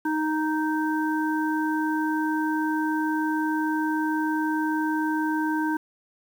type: harmonic tone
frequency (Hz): 311.1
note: D#4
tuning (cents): 0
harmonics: 1 / 3 / 5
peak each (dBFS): -24 / -29 / -31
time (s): 0.05-5.77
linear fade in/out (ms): 5
effects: 8-bit